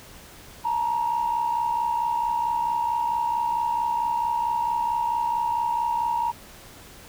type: tone pair together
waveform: sine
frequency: 880 / 944.5 Hz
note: A5 / A#5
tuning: 0 / +22 cents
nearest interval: minor second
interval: 122 cents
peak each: -27 / -22 dBFS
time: 0.64-6.32 s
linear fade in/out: 20 ms
effects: tanh soft clip ceiling -16 dBFS + pink hiss -46 dBFS RMS until 7.08 s

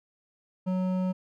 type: tone with hard clipping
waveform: triangle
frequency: 185 Hz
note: F#3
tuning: in tune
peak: -27 dBFS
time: 0.66-1.13 s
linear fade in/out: 20 ms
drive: 14 dB
effects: none

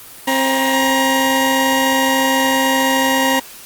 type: tone pair together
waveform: 20% pulse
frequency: 265.4 / 945.8 Hz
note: C4 / A#5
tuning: +25 / +25 cents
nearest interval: octave + minor seventh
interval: 2200 cents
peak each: -11 dBFS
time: 0.27-3.4 s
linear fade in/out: 10 ms
effects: white hiss -37 dBFS RMS until 3.65 s + Opus 24 kbps

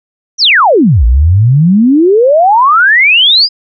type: exponential two-way sweep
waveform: sine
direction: down then up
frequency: 6190 to 55 to 5070 Hz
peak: -3 dBFS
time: 0.38-3.49 s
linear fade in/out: 50 ms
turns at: 1.05 s
effects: none

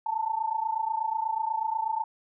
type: tone pair together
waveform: sine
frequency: 873.8 / 902 Hz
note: A5 / A5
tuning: -12 / +43 cents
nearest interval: minor second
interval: 55 cents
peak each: -29 / -29 dBFS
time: 0.06-2.04 s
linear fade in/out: 5 ms
effects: none

